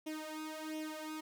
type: tone with flanger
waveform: sawtooth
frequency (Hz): 311.1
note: D#4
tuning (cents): 0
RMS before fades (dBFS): -43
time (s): 0.06-1.21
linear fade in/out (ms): 10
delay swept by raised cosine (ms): 0.33 to 2.43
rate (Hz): 1.4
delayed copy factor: +0.8
effects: none